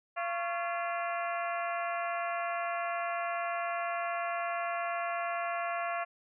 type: harmonic tone with a mistuned harmonic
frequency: 343.5 Hz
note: F4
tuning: 29 cents flat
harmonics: 2 / 3 / 4 / 5 / 6 / 7 / 8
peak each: -34 / -38 / -40 / -42 / -44 / -45 / -46 dBFS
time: 0.16-6.05 s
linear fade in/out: 20 ms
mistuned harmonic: 3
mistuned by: +120 cents
effects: none